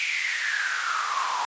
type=noise with high-pass filter sweep; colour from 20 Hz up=pink; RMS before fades=-27 dBFS; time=0-1.45 s; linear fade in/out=0 ms; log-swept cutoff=2400 to 950 Hz; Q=9.9; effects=resampled to 16000 Hz